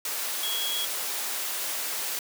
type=tone in noise; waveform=sine; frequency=3322 Hz; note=G#7; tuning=in tune; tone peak=-29 dBFS; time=0.43-0.85 s; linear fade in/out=2 ms; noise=white; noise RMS=-31 dBFS; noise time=0.05-2.19 s; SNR=-1 dB; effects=high-pass 400 Hz 12 dB/octave